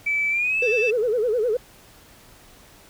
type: tone with pitch glide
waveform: sine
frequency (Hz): 2310 to 2638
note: D7 to E7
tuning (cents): -29 to +1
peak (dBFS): -19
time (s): 0.06-0.91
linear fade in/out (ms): 10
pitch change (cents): +230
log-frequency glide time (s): 0.3-0.6
type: tone with vibrato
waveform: sine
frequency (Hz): 459.5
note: A#4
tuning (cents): -25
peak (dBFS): -18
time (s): 0.62-1.57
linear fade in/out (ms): 5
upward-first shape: sine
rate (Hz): 9.8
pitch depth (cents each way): 170
effects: tanh soft clip ceiling -13 dBFS + pink hiss -50 dBFS RMS until 2.89 s